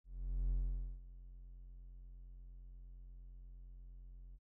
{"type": "tone with ADSR envelope", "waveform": "triangle", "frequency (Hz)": 44.28, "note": "F1", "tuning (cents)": 25, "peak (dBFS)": -30, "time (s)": [0.04, 4.39], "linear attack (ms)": 470, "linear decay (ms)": 490, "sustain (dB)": -19, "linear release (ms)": 42, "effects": []}